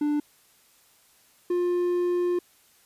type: tone pair in turn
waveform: triangle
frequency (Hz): 295.4 / 353.6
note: D4 / F4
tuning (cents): +10 / +22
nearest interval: minor third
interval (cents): 312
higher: second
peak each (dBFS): -20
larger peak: neither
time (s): 0.01-0.2 / 1.5-2.39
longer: second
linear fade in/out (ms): 5
effects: white hiss -60 dBFS RMS until 2.85 s + resampled to 32000 Hz